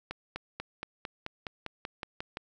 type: accelerating click train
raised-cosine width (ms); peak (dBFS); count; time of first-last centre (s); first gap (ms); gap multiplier
0.3; -20; 12; 0.11-2.371; 250; 0.96
effects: none